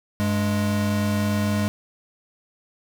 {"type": "tone pair together", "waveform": "square", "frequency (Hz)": [98.12, 207.7], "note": ["G2", "G#3"], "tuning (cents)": [2, 0], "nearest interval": "octave + minor second", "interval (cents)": 1298, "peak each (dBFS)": [-25, -23], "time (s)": [0.2, 1.68], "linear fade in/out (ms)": 0, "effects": []}